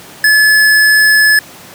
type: tone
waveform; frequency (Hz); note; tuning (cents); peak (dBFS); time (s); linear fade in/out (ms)
square; 1718; A6; -42; -6; 0.24-1.39; 2
effects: pink hiss -34 dBFS RMS until 1.74 s + high-pass 150 Hz 12 dB/octave